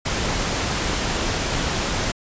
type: noise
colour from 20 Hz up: pink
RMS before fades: -23 dBFS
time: 0.05-2.12 s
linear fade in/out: 10 ms
effects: resampled to 16000 Hz